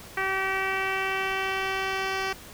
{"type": "tone with low-pass filter sweep", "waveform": "10% pulse", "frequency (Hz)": 384, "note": "G4", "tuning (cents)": -36, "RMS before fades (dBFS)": -28, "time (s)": [0.17, 2.33], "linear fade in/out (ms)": 5, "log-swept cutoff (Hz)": [2100, 4200], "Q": 2.2, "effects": ["pink hiss -45 dBFS RMS until 2.53 s"]}